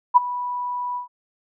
sine tone with ADSR envelope, 983 Hz, B5, 8 cents flat, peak -6 dBFS, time 0.14-1.08 s, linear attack 26 ms, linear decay 19 ms, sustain -18 dB, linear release 120 ms, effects none

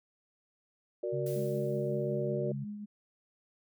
sine chord, Gb augmented, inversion none, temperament equal, 370 / 466.2 / 587.3 Hz, Gb4 / Bb4 / D5, 0 / 0 / 0 cents, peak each -35 / -37 / -36 dBFS, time 1.03-2.52 s, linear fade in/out 5 ms
sine tone, 138.59 Hz, C#3, in tune, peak -35 dBFS, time 1.12-2.65 s, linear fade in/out 20 ms
blue noise with exponential decay, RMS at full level -46 dBFS, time 1.26-2.37 s, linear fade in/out 5 ms, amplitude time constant 240 ms
sine tone with tremolo, 207.7 Hz, G#3, in tune, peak -36 dBFS, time 1.35-2.86 s, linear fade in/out 20 ms, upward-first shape triangle, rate 5.4 Hz, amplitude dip 45%
effects none

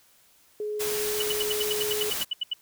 sine tone, 421.4 Hz, G#4, 25 cents sharp, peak -28 dBFS, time 0.6-2.1 s, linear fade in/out 2 ms
white noise, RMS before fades -31 dBFS, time 0.79-2.25 s, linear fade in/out 20 ms
sine tone bursts, 2960 Hz, F#7, in tune, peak -24 dBFS, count 14, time 1.2-2.535 s, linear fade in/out 5 ms, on 22 ms, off 79 ms
effects white hiss -60 dBFS RMS until 2.61 s

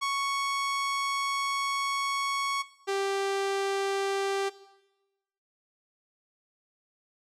sawtooth tone pair in turn, 1109 / 392.9 Hz, C#6 / G4, 0 / +4 cents, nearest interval octave + tritone, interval 1796 cents, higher first, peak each -23 dBFS, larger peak neither, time 0.01-2.63 / 2.87-4.5 s, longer first, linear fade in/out 20 ms, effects noise-tail reverb RT60 1.0 s tail -17 dB re dry + low-pass 8000 Hz 12 dB/octave

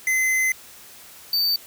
square tone pair in turn, 2049 / 4587 Hz, C7 / D8, -37 / -42 cents, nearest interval octave + major second, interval 1395 cents, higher second, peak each -19 dBFS, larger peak neither, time 0.07-0.52 / 1.33-1.56 s, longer first, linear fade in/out 2 ms, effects white hiss -45 dBFS RMS until 1.66 s

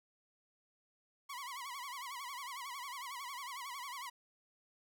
sawtooth tone with vibrato, 1046 Hz, C6, 1 cent flat, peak -39 dBFS, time 1.29-4.1 s, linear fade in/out 10 ms, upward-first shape sine, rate 11 Hz, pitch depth 150 cents each way, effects none

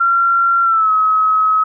sine tone with pitch glide, 1371 to 1279.2 Hz, F6 to D#6, -32 to +48 cents, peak -10 dBFS, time 0-1.64 s, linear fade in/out 10 ms, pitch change -120 cents, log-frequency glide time 0.63-0.91 s, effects none

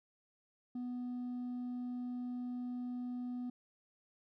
triangle tone with hard clipping, 246.9 Hz, B3, in tune, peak -37 dBFS, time 0.75-3.5 s, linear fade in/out 5 ms, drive 1 dB, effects none

